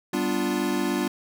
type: chord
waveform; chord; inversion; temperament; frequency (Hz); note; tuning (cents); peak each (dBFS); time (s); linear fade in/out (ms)
square; G dominant seventh; none; equal; 196 / 246.9 / 293.7 / 349.2; G3 / B3 / D4 / F4; 0 / 0 / 0 / 0; -31 / -30 / -29 / -29; 0.13-1.08; 5
effects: none